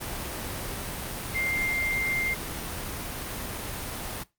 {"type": "tone in noise", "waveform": "sine", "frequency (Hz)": 2103, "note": "C7", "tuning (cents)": 8, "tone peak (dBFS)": -26, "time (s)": [1.34, 2.35], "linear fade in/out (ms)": 20, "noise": "pink", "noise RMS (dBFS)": -34, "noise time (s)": [0, 4.24], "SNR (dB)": 5, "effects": ["noise-tail reverb RT60 0.2 s tail -18 dB re dry", "Opus 32 kbps"]}